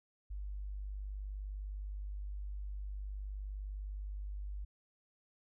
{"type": "tone", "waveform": "sine", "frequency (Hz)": 49.77, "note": "G1", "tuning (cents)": 27, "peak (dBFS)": -39, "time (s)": [0.3, 4.65], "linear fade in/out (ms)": 10, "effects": []}